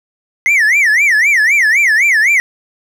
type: tone with vibrato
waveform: triangle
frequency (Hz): 2008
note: B6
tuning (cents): +28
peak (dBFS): -6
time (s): 0.46-2.4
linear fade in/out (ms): 0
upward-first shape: sine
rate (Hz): 3.9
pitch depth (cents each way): 290
effects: none